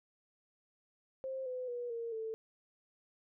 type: tone with pitch steps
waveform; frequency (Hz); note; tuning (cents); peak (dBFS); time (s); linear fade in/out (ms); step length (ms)
sine; 528 / 505.6 / 484.2 / 463.7 / 444; C5 / B4 / B4 / A#4 / A4; +16 / +41 / -34 / -9 / +16; -37; 1.24-2.34; 0; 220
effects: none